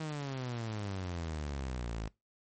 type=exponential sweep; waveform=sawtooth; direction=down; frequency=159.9 to 52.6 Hz; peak=-32 dBFS; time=0-2.08 s; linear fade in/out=5 ms; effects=noise-tail reverb RT60 0.2 s tail -22 dB re dry + MP3 32 kbps